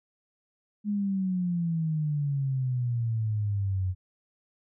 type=exponential sweep; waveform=sine; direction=down; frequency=210 to 90.8 Hz; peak=-25 dBFS; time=0.84-3.95 s; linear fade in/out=50 ms; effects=none